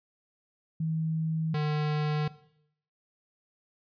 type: tone pair in turn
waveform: sine / square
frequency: 160 / 150.84 Hz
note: D#3 / D3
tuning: +49 / +47 cents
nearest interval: minor second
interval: 102 cents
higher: first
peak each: -27 dBFS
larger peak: neither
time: 0.8-1.54 / 1.54-2.28 s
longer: neither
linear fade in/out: 5 ms
effects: noise-tail reverb RT60 0.7 s tail -17 dB re dry + resampled to 11025 Hz